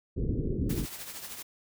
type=low-pass noise; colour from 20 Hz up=pink; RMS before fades=-30 dBFS; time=0.16-0.86 s; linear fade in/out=20 ms; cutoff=430 Hz; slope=48 dB/octave
type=noise with tremolo; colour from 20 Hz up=white; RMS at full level=-39 dBFS; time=0.69-1.43 s; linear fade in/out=10 ms; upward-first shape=triangle; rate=13 Hz; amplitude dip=60%
effects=none